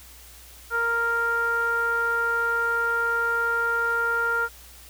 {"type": "tone with low-pass filter", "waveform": "sawtooth", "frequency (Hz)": 465.8, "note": "A#4", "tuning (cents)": -1, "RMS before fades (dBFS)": -24, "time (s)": [0.7, 4.49], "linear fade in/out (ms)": 50, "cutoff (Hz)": 1400, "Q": 9, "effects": ["added 60 Hz sine -49 dBFS peak until 4.89 s", "white hiss -48 dBFS RMS until 4.89 s"]}